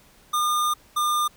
square tone pair in turn, 1211 / 1204 Hz, D#6 / D6, -47 / +43 cents, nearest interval unison, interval 10 cents, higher first, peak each -21 dBFS, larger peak neither, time 0.33-0.74 / 0.96-1.28 s, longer first, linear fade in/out 10 ms, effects pink hiss -55 dBFS RMS until 1.36 s

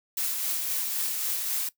blue noise with tremolo, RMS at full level -28 dBFS, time 0.17-1.69 s, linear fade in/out 5 ms, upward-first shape sine, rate 3.8 Hz, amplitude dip 30%, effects noise-tail reverb RT60 0.1 s tail -18 dB re dry

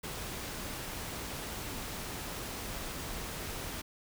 pink noise, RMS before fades -40 dBFS, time 0.03-3.82 s, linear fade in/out 10 ms, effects none

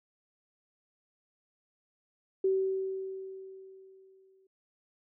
sine tone with exponential decay, 382.4 Hz, G4, 43 cents flat, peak -23 dBFS, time 2.44-4.47 s, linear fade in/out 5 ms, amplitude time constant 440 ms, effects none

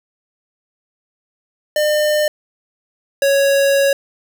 square tone pair in turn, 603 / 554.6 Hz, D5 / C#5, +46 / +1 cents, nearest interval minor second, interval 145 cents, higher first, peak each -14 / -12 dBFS, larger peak second, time 1.76-2.28 / 3.22-3.93 s, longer second, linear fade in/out 2 ms, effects none

